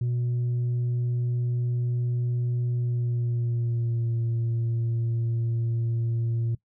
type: tone with pitch glide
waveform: sine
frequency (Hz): 121.6 to 115.84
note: B2 to A#2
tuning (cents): -26 to -10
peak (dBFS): -21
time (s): 0.01-6.55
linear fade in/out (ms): 5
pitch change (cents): -84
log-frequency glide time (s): 2.76-4.16
effects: noise-tail reverb RT60 0.1 s tail -21 dB re dry + tanh soft clip ceiling -22 dBFS